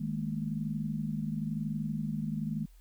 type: chord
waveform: sine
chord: D# suspended fourth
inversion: none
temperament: equal with one note detuned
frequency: 155.56 / 207.7 / 228.7 Hz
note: D#3 / G#3 / A#3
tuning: 0 / 0 / -33 cents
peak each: -35 / -35 / -37 dBFS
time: 0-2.66 s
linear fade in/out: 10 ms
effects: added 41 Hz sine -53 dBFS peak until 2.8 s + white hiss -68 dBFS RMS until 2.8 s